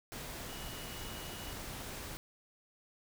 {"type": "tone in noise", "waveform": "sine", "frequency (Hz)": 2920, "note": "F#7", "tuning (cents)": -24, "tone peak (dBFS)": -52, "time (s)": [0.49, 1.53], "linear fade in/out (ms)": 0, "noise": "pink", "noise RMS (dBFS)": -44, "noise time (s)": [0.12, 2.17], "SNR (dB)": -11, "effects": []}